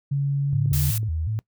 sine tone with pitch glide, 140.3 to 142.26 Hz, C#3 to C#3, +21 to +45 cents, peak -20 dBFS, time 0.11-0.91 s, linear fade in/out 10 ms, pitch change +24 cents, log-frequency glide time 0.42-0.6 s
sine tone with vibrato, 93.1 Hz, F#2, 11 cents sharp, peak -23 dBFS, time 0.53-1.39 s, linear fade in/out 0 ms, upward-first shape square, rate 2.7 Hz, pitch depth 270 cents each way
clicks, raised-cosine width 3 ms, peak -27 dBFS, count 3, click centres 0.659 / 0.716 / 1.031 s
blue noise, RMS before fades -29 dBFS, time 0.73-0.98 s, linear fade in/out 2 ms
effects noise-tail reverb RT60 0.1 s tail -23 dB re dry

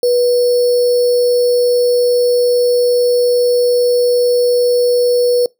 sine tone with sample-and-hold, 488.8 Hz, B4, 18 cents flat, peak -9 dBFS, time 0.03-5.46 s, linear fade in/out 2 ms, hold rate 4900 Hz, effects noise-tail reverb RT60 0.2 s tail -25 dB re dry

